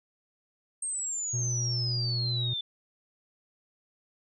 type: exponential sweep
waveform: sine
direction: down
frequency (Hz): 8600 to 3494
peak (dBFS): -30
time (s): 0.82-2.61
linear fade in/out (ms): 5
type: tone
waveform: triangle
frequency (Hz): 120.9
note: B2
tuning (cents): -36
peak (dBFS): -27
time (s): 1.33-2.54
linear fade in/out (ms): 10
effects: none